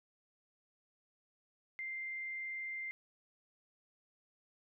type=tone; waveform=sine; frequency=2093 Hz; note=C7; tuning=in tune; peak=-39 dBFS; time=1.79-2.91 s; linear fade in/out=0 ms; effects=none